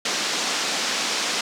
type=band-pass noise; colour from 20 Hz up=white; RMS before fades=-25 dBFS; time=0.05-1.41 s; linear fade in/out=5 ms; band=200 to 6400 Hz; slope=24 dB/octave; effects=none